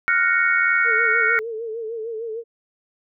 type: chord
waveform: sine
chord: Gb major seventh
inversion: third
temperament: equal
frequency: 1396.9 / 1480 / 1864.7 / 2217 Hz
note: F6 / Gb6 / Bb6 / Db7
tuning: 0 / 0 / 0 / 0 cents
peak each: -20 / -22 / -22 / -21 dBFS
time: 0.08-1.39 s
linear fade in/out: 0 ms
type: tone with vibrato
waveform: sine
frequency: 450.7 Hz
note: A4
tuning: 42 cents sharp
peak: -26 dBFS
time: 0.84-2.44 s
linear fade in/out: 50 ms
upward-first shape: sine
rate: 6.6 Hz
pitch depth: 71 cents each way
effects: none